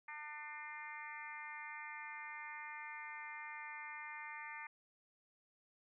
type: harmonic tone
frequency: 299.9 Hz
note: D4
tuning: 36 cents sharp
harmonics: 3 / 4 / 5 / 6 / 7 / 8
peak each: -52 / -55 / -58 / -52 / -50 / -56 dBFS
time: 0.08-4.67 s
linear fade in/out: 5 ms
effects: none